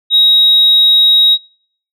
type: tone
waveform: sine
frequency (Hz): 3800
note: A#7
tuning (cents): +33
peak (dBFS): -4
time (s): 0.1-1.38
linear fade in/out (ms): 50
effects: noise-tail reverb RT60 0.6 s tail -26 dB re dry + tanh soft clip ceiling -1 dBFS